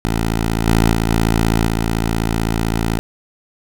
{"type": "tone with level steps", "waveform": "10% pulse", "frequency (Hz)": 55.8, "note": "A1", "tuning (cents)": 25, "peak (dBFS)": [-8, -3, -7, -5, -8], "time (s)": [0.05, 2.99], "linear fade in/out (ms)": 0, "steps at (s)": [0.66, 0.92, 1.09, 1.66], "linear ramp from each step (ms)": 20, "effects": []}